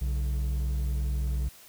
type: tone pair together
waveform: triangle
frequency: 61.83 / 140.5 Hz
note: B1 / C#3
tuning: +3 / +24 cents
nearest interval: octave + major second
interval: 1421 cents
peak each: -24 / -35 dBFS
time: 0.01-1.49 s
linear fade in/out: 10 ms
effects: white hiss -52 dBFS RMS until 1.68 s